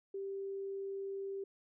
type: tone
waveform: sine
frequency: 392 Hz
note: G4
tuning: in tune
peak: -38 dBFS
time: 0.14-1.44 s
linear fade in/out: 5 ms
effects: none